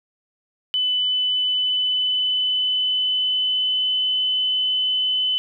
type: tone with pitch glide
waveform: sine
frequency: 3001 to 3022 Hz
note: F#7 to F#7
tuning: +24 to +36 cents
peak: -18 dBFS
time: 0.74-5.38 s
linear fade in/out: 0 ms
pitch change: +12 cents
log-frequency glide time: 1.2-3.98 s
effects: none